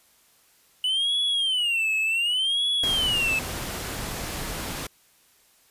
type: tone with vibrato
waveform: triangle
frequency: 2960 Hz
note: F#7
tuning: in tune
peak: -20 dBFS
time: 0.84-3.39 s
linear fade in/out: 2 ms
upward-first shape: sine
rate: 0.67 Hz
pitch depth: 230 cents each way
type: noise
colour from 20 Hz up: pink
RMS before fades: -32 dBFS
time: 2.83-4.87 s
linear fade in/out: 5 ms
effects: white hiss -60 dBFS RMS until 5.7 s + resampled to 32000 Hz